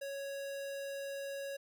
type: tone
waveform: square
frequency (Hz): 554.4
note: C#5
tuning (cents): 0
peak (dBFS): -40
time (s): 0.01-1.57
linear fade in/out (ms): 10
effects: none